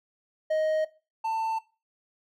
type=tone pair in turn; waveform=triangle; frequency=625 / 892.1 Hz; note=D#5 / A5; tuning=+8 / +24 cents; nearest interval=tritone; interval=616 cents; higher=second; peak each=-21 / -24 dBFS; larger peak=first; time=0.5-0.85 / 1.24-1.59 s; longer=neither; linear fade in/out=10 ms; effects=noise-tail reverb RT60 0.3 s tail -18 dB re dry